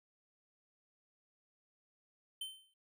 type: tone with exponential decay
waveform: square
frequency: 3089 Hz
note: G7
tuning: 26 cents flat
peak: -38 dBFS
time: 2.41-2.74 s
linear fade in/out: 5 ms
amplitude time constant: 70 ms
effects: none